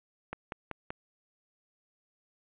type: click train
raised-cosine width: 0.5 ms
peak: -21 dBFS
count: 4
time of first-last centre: 0.33-0.905 s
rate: 5.22 Hz
effects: resampled to 8000 Hz + 9-bit